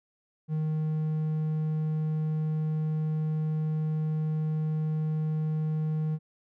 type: tone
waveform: triangle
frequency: 155.56 Hz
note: D#3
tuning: in tune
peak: -24 dBFS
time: 0.48-6.19 s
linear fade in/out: 50 ms
effects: none